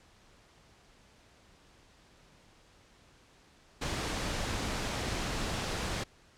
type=noise; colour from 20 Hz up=pink; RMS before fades=-34 dBFS; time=3.81-6.04 s; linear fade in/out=10 ms; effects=pink hiss -61 dBFS RMS until 6.37 s + low-pass 7000 Hz 12 dB/octave